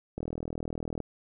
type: click train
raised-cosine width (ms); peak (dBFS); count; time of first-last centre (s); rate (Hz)
2; -21; 34; 0.18-1.003; 40.1
effects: none